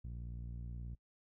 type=tone with low-pass filter; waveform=sawtooth; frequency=58.9 Hz; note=A#1; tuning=19 cents sharp; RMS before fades=-45 dBFS; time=0.04-0.95 s; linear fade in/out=5 ms; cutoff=150 Hz; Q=1.2; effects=noise-tail reverb RT60 0.1 s tail -23 dB re dry